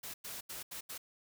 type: noise bursts at uneven times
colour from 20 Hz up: white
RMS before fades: -44 dBFS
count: 5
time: 0.03-0.14 / 0.24-0.41 / 0.49-0.63 / 0.71-0.81 / 0.89-0.98 s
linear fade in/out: 10 ms
effects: none